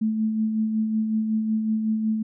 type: tone with tremolo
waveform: sine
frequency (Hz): 218.6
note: A3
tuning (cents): -11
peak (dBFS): -19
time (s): 0.01-2.23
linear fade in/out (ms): 10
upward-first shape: sine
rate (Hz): 5.4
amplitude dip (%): 40
effects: none